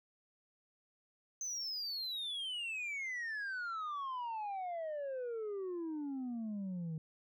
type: exponential sweep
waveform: sine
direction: down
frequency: 6272 to 155 Hz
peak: -35 dBFS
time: 1.41-6.98 s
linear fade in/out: 2 ms
effects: tanh soft clip ceiling -37 dBFS